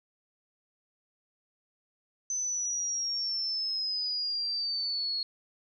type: exponential sweep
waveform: sine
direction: down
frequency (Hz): 6120 to 4309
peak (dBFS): -29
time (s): 2.3-5.23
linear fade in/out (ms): 2
effects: none